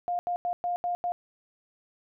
sine tone bursts at uneven times, 706 Hz, F5, 19 cents sharp, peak -26 dBFS, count 6, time 0.08-0.19 / 0.27-0.36 / 0.45-0.53 / 0.64-0.76 / 0.84-0.95 / 1.04-1.12 s, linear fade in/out 0 ms, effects none

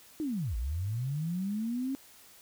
sine linear two-way sweep, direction down then up, 324.5 to 51.3 to 274.1 Hz, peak -30 dBFS, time 0.2-1.95 s, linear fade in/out 0 ms, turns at 0.56 s, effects white hiss -56 dBFS RMS until 2.41 s

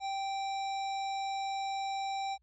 harmonic tone with a mistuned harmonic, 782 Hz, G5, 4 cents flat, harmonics 1 / 3 / 5 / 7 / 9, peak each -33 / -46 / -45 / -53 / -54 dBFS, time 0-2.38 s, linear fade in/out 50 ms, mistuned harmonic 9, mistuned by +48 cents, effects added 60 Hz sine -69 dBFS peak until 2.42 s

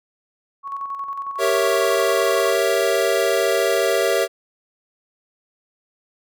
sine tone with tremolo, 1108.7 Hz, C#6, in tune, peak -24 dBFS, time 0.63-2.56 s, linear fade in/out 50 ms, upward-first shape square, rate 11 Hz, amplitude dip 45%
square chord, G diminished seventh, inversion none, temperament equal, 392 / 466.2 / 554.4 / 659.3 Hz, G4 / Bb4 / Db5 / Fb5, 0 / 0 / 0 / 0 cents, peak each -23 dBFS, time 1.38-4.28 s, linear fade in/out 50 ms
effects none

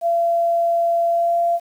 sine tone with pitch glide, 680 to 685.5 Hz, F5 to F5, -46 to -32 cents, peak -15 dBFS, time 0.01-1.6 s, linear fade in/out 50 ms, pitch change +14 cents, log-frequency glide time 1.09-1.39 s, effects 8-bit

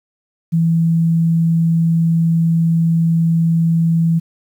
sine tone, 165.3 Hz, E3, 5 cents sharp, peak -11 dBFS, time 0.52-4.2 s, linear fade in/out 20 ms, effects 8-bit

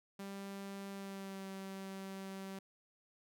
sawtooth tone with pitch glide, 197.1 to 193.04 Hz, G3 to G3, +10 to -26 cents, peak -40 dBFS, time 0.19-2.59 s, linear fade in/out 5 ms, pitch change -36 cents, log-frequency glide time 0.92-1.44 s, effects none

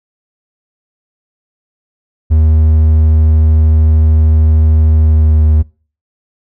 triangle tone with pitch glide, 78.3 to 77.09 Hz, D#2 to D#2, +11 to -15 cents, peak -3 dBFS, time 2.3-5.63 s, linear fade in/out 20 ms, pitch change -26 cents, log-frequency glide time 4.99-5.5 s, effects noise-tail reverb RT60 0.4 s tail -24 dB re dry

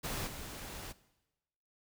pink noise with level steps, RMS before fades -38 / -45 dBFS, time 0.03-0.93 s, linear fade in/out 20 ms, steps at 0.26 s, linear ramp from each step 20 ms, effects noise-tail reverb RT60 1.0 s tail -18 dB re dry

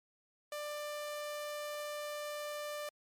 sawtooth tone, 593 Hz, D5, 17 cents sharp, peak -35 dBFS, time 0.52-2.89 s, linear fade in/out 2 ms, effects MP3 64 kbps

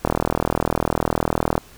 click train, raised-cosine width 1 ms, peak -3 dBFS, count 62, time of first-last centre 0.05-1.579 s, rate 39.9 Hz, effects pink hiss -47 dBFS RMS until 1.77 s

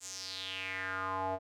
square tone with band-pass filter sweep, 94.6 Hz, F#2, 39 cents sharp, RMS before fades -38 dBFS, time 0-1.39 s, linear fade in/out 50 ms, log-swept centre 7600 to 670 Hz, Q 4.4, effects none

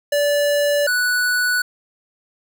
square tone pair in turn, 580 / 1479.3 Hz, D5 / F#6, -22 / -1 cents, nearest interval octave + major third, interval 1621 cents, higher second, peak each -16 / -17 dBFS, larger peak first, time 0.12-0.87 / 0.87-1.62 s, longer neither, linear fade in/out 5 ms, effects none

